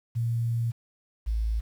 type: tone pair in turn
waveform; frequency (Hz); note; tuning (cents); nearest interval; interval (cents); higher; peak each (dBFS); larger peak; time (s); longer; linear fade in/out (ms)
sine; 116.54 / 55; A#2 / A1; 0 / 0; octave + minor second; 1300; first; -24; neither; 0.15-0.72 / 1.26-1.61; first; 20
effects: 9-bit